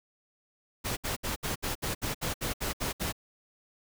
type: noise bursts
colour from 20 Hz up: pink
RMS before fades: -32 dBFS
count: 12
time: 0.84-3.126 s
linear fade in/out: 20 ms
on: 130 ms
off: 66 ms
effects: none